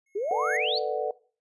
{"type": "tone with exponential growth", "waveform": "square", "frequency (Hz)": 2171, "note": "C#7", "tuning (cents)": -37, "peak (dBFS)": -32, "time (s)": [0.06, 0.57], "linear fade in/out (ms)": 5, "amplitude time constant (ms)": 110}
{"type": "exponential sweep", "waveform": "sine", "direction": "up", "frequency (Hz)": [377.5, 4699], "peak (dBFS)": -26, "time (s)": [0.15, 0.79], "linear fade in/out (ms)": 10}
{"type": "chord", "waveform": "sine", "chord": "B minor seventh", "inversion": "third", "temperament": "just", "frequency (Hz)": [444.5, 493.9, 592.7, 740.8], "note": ["A4", "B4", "D5", "F#5"], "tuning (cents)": [18, 0, 16, 2], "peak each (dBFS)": [-30, -31, -32, -32], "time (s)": [0.31, 1.11], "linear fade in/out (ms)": 2}
{"effects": ["noise-tail reverb RT60 0.4 s tail -20 dB re dry", "resampled to 24000 Hz"]}